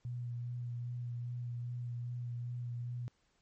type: tone with vibrato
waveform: sine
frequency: 121 Hz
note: B2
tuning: 35 cents flat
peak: -37 dBFS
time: 0.05-3.08 s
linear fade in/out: 0 ms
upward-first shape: sine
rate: 2.5 Hz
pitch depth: 17 cents each way
effects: pink hiss -75 dBFS RMS until 3.41 s + MP3 32 kbps